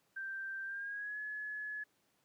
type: tone with pitch glide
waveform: sine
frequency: 1570 to 1702.2 Hz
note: G6 to G#6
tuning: +2 to +42 cents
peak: -39 dBFS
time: 0.16-1.84 s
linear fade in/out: 10 ms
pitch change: +140 cents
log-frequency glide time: 0.64-1.19 s
effects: pink hiss -75 dBFS RMS until 2.24 s + high-pass 150 Hz 12 dB/octave